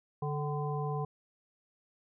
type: harmonic tone with a mistuned harmonic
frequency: 146.1 Hz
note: D3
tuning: 9 cents flat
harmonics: 1 / 3 / 5 / 7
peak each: -33 / -38 / -40 / -41 dBFS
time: 0.22-1.05 s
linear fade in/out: 5 ms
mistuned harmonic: 5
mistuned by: +65 cents
effects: none